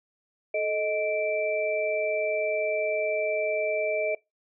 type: tone cluster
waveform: sine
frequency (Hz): 435.3 / 625 / 2337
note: A4 / D#5 / D7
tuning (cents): -19 / +8 / -9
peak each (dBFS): -31 / -26 / -32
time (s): 0.54-4.15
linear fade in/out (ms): 5
effects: noise-tail reverb RT60 0.2 s tail -23 dB re dry